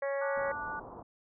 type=harmonic tone; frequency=277.2 Hz; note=C#4; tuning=in tune; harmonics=2 / 3 / 4 / 5 / 6 / 7 / 8; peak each=-31 / -44 / -43 / -50 / -44 / -43 / -53 dBFS; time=0.02-0.52 s; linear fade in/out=5 ms
type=chord; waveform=sine; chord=D major; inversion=second; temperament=just; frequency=881 / 1174.7 / 1468.3 Hz; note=A5 / D6 / F#6; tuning=+2 / 0 / -14 cents; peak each=-40 / -41 / -39 dBFS; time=0.21-0.8 s; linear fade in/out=10 ms
type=low-pass noise; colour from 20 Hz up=white; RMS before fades=-47 dBFS; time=0.36-1.03 s; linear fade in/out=10 ms; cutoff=1100 Hz; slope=48 dB/octave
effects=none